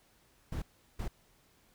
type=noise bursts at uneven times; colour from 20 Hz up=brown; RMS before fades=-36 dBFS; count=2; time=0.52-0.62 / 0.99-1.08 s; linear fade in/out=5 ms; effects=pink hiss -67 dBFS RMS until 1.74 s